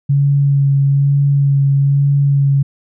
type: tone with vibrato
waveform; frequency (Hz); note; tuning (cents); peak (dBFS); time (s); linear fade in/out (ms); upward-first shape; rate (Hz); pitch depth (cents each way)
sine; 140; C#3; +18; -9; 0.09-2.63; 10; sine; 1.1; 15
effects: none